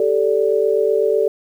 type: chord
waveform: sine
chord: G suspended second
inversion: none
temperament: equal with one note detuned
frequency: 392 / 440 / 580.6 Hz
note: G4 / A4 / D5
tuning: 0 / 0 / -20 cents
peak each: -19 / -16 / -20 dBFS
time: 0-1.28 s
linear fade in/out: 2 ms
effects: 8-bit